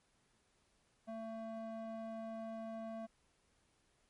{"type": "tone with band-pass filter", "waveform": "square", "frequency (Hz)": 223.9, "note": "A3", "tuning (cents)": 30, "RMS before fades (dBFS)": -45, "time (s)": [1.07, 3.07], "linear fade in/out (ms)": 20, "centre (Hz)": 530, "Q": 3.1, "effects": ["pink hiss -75 dBFS RMS until 4.09 s", "MP3 48 kbps"]}